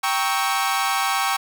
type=chord; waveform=sawtooth; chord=G diminished seventh; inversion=none; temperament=equal with one note detuned; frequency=784 / 932.3 / 1108.7 / 1301.1 Hz; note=G5 / Bb5 / Db6 / Fb6; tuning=0 / 0 / 0 / -23 cents; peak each=-20 / -25 / -20 / -24 dBFS; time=0.03-1.37 s; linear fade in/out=10 ms; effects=none